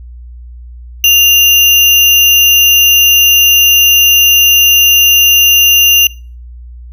sine tone with sample-and-hold, 2800 Hz, F7, 4 cents sharp, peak -3 dBFS, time 1.04-6.07 s, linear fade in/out 2 ms, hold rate 8820 Hz, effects noise-tail reverb RT60 0.4 s tail -24 dB re dry + added 60 Hz sine -27 dBFS peak until 6.92 s

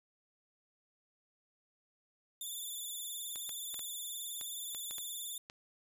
5% pulse tone with vibrato, 3520 Hz, A7, in tune, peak -33 dBFS, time 2.41-5.38 s, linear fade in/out 2 ms, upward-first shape sine, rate 19 Hz, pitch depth 57 cents each way
clicks, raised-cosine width 0.2 ms, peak -30 dBFS, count 9, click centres 3.358 / 3.493 / 3.743 / 3.793 / 4.412 / 4.748 / 4.91 / 4.983 / 5.499 s
effects none

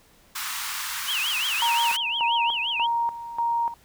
pink high-pass noise, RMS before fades -31 dBFS, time 0.35-1.97 s, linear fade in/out 10 ms, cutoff 970 Hz, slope 48 dB/octave
sine tone with vibrato, 2867 Hz, F7, 45 cents sharp, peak -24 dBFS, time 1.07-2.87 s, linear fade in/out 20 ms, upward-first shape triangle, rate 5.7 Hz, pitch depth 270 cents each way
sine tone with tremolo, 935 Hz, A#5, 5 cents sharp, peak -21 dBFS, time 1.62-3.74 s, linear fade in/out 2 ms, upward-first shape square, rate 1.7 Hz, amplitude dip 75%
effects pink hiss -57 dBFS RMS until 3.84 s

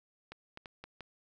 clicks, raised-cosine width 0.3 ms, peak -29 dBFS, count 5, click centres 0.32 / 0.574 / 0.658 / 0.84 / 1.007 s, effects none

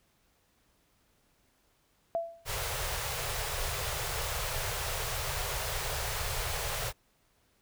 sine tone with exponential decay, 671 Hz, E5, 31 cents sharp, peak -25 dBFS, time 2.15-2.48 s, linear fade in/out 0 ms, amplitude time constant 71 ms
pink band-stop noise, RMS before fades -34 dBFS, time 2.45-6.93 s, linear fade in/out 50 ms, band 140 to 420 Hz, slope 48 dB/octave
effects pink hiss -70 dBFS RMS until 7.61 s

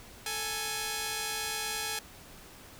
5% pulse tone pair together, 439.5 / 830.6 Hz, A4 / G#5, -2 / 0 cents, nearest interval major seventh, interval 1102 cents, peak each -26 / -22 dBFS, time 0.26-1.99 s, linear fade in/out 2 ms, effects pink hiss -51 dBFS RMS until 2.79 s

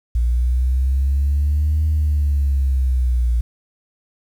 sine exponential two-way sweep, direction up then down, 58.27 to 77.78 to 58.27 Hz, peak -13 dBFS, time 0.15-3.41 s, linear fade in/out 5 ms, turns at 1.86 s, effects tanh soft clip ceiling -11 dBFS + 8-bit

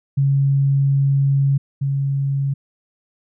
sine tone pair in turn, 138.3 / 138.3 Hz, C#3 / C#3, -4 / -4 cents, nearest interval unison, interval 0 cents, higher neither, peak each -13 / -17 dBFS, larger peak first, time 0.17-1.58 / 1.81-2.54 s, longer first, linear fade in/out 10 ms, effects none

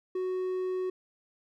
triangle tone, 370 Hz, F#4, in tune, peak -27 dBFS, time 0.15-0.9 s, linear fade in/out 5 ms, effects none

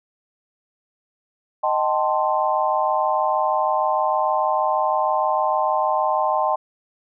sine chord, A half-diminished seventh, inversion second, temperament equal with one note detuned, 622.3 / 773.6 / 880 / 1046.5 Hz, Eb5 / G5 / A5 / C6, 0 / -23 / 0 / 0 cents, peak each -23 dBFS, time 1.63-6.56 s, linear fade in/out 10 ms, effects none

